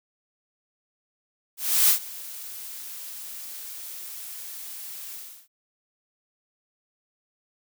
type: noise with ADSR envelope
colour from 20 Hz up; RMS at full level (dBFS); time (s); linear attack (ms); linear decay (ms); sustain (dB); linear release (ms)
blue; -17; 1.57-5.48; 320; 98; -21; 340
effects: none

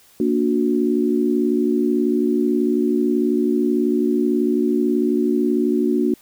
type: chord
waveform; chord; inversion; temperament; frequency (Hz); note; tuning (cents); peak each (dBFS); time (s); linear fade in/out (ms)
sine; Bb augmented; none; just; 233.1 / 291.4 / 364.2; Bb3 / D4 / F#4; 0 / -13 / -27; -20; 0.2-6.14; 2
effects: white hiss -52 dBFS RMS until 6.21 s

